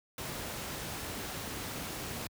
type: noise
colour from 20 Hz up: pink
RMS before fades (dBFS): -39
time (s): 0.18-2.27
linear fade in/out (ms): 2
effects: high-pass 60 Hz 12 dB/octave